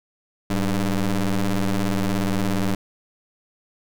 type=ring-modulated tone; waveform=30% pulse; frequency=100.7 Hz; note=G2; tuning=47 cents sharp; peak=-14 dBFS; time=0.5-2.75 s; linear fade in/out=5 ms; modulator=92.2 Hz; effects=none